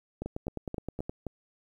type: two click trains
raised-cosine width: 2 ms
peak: -21 / -21 dBFS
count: 5 / 9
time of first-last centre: 0.22-1.267 / 0.26-1.095 s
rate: 3.82 / 9.58 Hz
effects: 10-bit